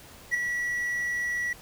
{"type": "tone with ADSR envelope", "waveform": "triangle", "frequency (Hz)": 1940, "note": "B6", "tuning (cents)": -31, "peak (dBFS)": -18, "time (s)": [0.31, 1.53], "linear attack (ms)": 32, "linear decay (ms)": 10, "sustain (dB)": -7, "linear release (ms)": 3, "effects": ["pink hiss -49 dBFS RMS until 1.61 s"]}